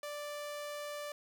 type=tone; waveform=sawtooth; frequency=587.3 Hz; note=D5; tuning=in tune; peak=-36 dBFS; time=0.03-1.12 s; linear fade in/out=2 ms; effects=none